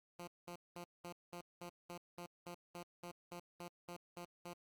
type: tone bursts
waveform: 10% pulse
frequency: 174.61 Hz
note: F3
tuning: in tune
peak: -39 dBFS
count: 16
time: 0.19-4.534 s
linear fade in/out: 5 ms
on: 84 ms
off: 200 ms
effects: Opus 48 kbps